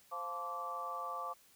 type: harmonic tone with a mistuned harmonic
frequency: 174.61 Hz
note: F3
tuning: in tune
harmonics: 3 / 4 / 5 / 6 / 7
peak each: -48 / -46 / -47 / -50 / -40 dBFS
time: 0.11-1.34 s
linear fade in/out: 20 ms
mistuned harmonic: 7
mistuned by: -91 cents
effects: white hiss -65 dBFS RMS until 1.55 s